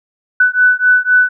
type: beating tone pair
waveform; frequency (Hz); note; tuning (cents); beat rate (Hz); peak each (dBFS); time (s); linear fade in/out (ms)
sine; 1492 / 1495.9; F#6 / F#6; +14 / +19; 3.9; -11; 0.4-1.29; 5
effects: none